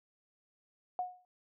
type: tone with exponential decay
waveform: sine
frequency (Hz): 727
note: F#5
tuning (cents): -31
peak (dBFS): -29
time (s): 0.99-1.25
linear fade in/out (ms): 1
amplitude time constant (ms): 55
effects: none